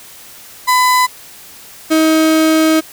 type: tone pair in turn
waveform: 35% pulse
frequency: 1004 / 316.9 Hz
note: B5 / D#4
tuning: +28 / +32 cents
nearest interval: octave + minor sixth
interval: 1996 cents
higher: first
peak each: -7 dBFS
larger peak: neither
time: 0.67-1.07 / 1.9-2.81 s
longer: second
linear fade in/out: 20 ms
effects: white hiss -37 dBFS RMS until 2.92 s